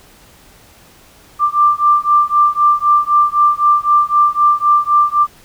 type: beating tone pair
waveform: sine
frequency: 1181 / 1184.9 Hz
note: D6 / D6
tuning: +9 / +15 cents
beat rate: 3.9 Hz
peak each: -12 dBFS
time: 1.39-5.27 s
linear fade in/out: 50 ms
effects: pink hiss -45 dBFS RMS until 5.44 s